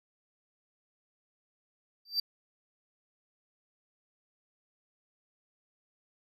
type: tone with exponential growth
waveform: triangle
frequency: 4671 Hz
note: D8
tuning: 10 cents flat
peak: -22 dBFS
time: 2.05-2.2 s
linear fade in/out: 5 ms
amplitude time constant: 32 ms
effects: none